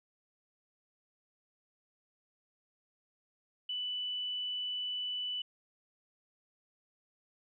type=tone; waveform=sine; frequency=2980 Hz; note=F#7; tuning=12 cents sharp; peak=-34 dBFS; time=3.69-5.42 s; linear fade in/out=5 ms; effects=none